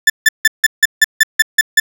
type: tone bursts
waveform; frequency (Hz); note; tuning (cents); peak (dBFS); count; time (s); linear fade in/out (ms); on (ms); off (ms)
40% pulse; 1760; A6; 0; -4; 10; 0.07-1.8; 5; 29; 160
effects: none